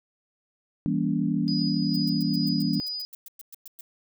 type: chord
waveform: sine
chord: E diminished seventh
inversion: none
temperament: just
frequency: 164.81 / 197.78 / 237.3 / 284.8 Hz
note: E3 / G3 / Bb3 / Db4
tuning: 0 / +16 / +31 / +47 cents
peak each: -28 dBFS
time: 0.86-2.8 s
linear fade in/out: 0 ms
type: tone with tremolo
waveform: sine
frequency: 4947 Hz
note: D#8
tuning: 11 cents flat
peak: -29 dBFS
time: 1.48-3.05 s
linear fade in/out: 0 ms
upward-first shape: sine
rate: 2.3 Hz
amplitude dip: 40%
type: noise bursts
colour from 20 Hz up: violet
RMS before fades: -42 dBFS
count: 15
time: 1.94-3.81 s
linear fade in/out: 2 ms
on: 22 ms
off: 110 ms
effects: none